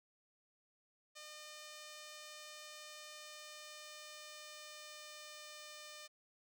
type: tone with pitch glide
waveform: 5% pulse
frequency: 606 to 602.2 Hz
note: D#5 to D5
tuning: -46 to +43 cents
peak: -39 dBFS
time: 1.15-6.08 s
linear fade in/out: 20 ms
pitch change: -11 cents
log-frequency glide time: 2.96-5.8 s
effects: none